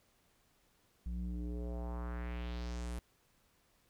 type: tone with low-pass filter sweep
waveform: square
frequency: 59.8 Hz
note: A#1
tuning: 45 cents sharp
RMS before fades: -40 dBFS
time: 1.06-2.99 s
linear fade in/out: 0 ms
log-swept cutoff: 130 to 11000 Hz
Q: 2.2
effects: pink hiss -72 dBFS RMS until 3.89 s